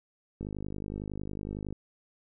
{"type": "click train", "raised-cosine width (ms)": 3, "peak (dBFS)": -24, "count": 68, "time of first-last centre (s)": [0.41, 1.726], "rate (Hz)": 50.9, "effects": []}